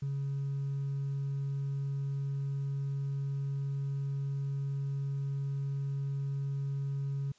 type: tone with hard clipping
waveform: triangle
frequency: 138.59 Hz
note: C#3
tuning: in tune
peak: -31 dBFS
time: 0.02-7.32 s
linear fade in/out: 5 ms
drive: 2 dB
effects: white hiss -66 dBFS RMS until 7.38 s + resampled to 16000 Hz